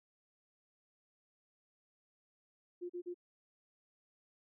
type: tone bursts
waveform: sine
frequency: 353.4 Hz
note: F4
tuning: 21 cents sharp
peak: -39 dBFS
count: 3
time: 2.81-3.144 s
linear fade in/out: 20 ms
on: 86 ms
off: 38 ms
effects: none